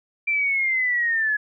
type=linear sweep; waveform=sine; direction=down; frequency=2359 to 1686 Hz; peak=-19 dBFS; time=0.27-1.37 s; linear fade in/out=10 ms; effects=none